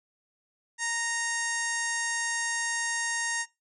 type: harmonic tone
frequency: 929 Hz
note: A#5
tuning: 6 cents flat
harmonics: 1 / 2 / 3 / 4 / 5 / 6 / 7 / 8 / 9 / 10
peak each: -38 / -31 / -43 / -43 / -44 / -41 / -35 / -38 / -47 / -40 dBFS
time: 0.78-3.46 s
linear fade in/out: 50 ms
effects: noise-tail reverb RT60 0.2 s tail -19 dB re dry